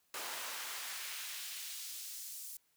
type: noise with high-pass filter sweep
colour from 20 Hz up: pink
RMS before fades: -44 dBFS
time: 0.14-2.57 s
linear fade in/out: 2 ms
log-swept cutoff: 660 to 8300 Hz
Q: 0.78
effects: white hiss -75 dBFS RMS until 2.76 s